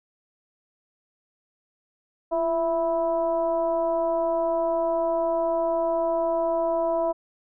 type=tone with frequency modulation; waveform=sine; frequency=662 Hz; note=E5; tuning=7 cents sharp; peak=-21 dBFS; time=2.31-7.13 s; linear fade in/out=20 ms; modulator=322 Hz; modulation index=0.74; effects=none